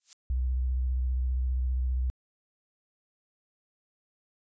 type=noise with exponential growth; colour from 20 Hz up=violet; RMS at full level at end=-35 dBFS; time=0-0.13 s; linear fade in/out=1 ms; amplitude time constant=27 ms
type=tone with vibrato; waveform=sine; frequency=63.3 Hz; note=B1; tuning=43 cents sharp; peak=-25 dBFS; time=0.3-2.1 s; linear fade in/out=0 ms; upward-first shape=square; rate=15 Hz; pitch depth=33 cents each way
effects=resampled to 16000 Hz